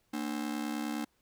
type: ring-modulated tone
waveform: 45% pulse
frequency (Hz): 263.8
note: C4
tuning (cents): +14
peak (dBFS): -30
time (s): 0.13-1.05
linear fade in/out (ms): 10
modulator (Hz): 34.9
effects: pink hiss -73 dBFS RMS until 1.21 s